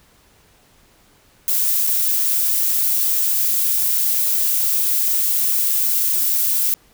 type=noise with dropouts; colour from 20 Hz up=violet; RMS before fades=-18 dBFS; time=1.48-6.74 s; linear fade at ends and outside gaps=0 ms; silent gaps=1.868-1.873 s; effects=pink hiss -54 dBFS RMS until 6.93 s